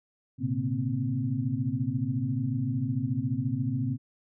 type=tone cluster; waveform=sine; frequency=111.5 / 126.1 / 140 / 234 / 260.6 Hz; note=A2 / B2 / C#3 / A#3 / C4; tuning=+23 / +36 / +18 / +7 / -7 cents; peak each=-33 / -31 / -33 / -36 / -32 dBFS; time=0.38-3.98 s; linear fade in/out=50 ms; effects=none